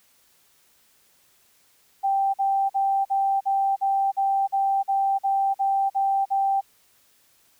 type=tone bursts; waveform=sine; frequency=784 Hz; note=G5; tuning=in tune; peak=-19 dBFS; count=13; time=2.03-6.612 s; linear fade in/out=20 ms; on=310 ms; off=46 ms; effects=white hiss -61 dBFS RMS until 7.59 s